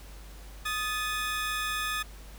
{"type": "tone pair together", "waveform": "25% pulse", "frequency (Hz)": [1244.3, 1733], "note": ["D#6", "A6"], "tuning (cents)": [0, -27], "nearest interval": "tritone", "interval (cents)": 573, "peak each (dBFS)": [-28, -29], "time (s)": [0.65, 2.03], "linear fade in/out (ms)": 10, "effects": ["added 50 Hz sine -44 dBFS peak until 2.38 s", "pink hiss -52 dBFS RMS until 2.38 s"]}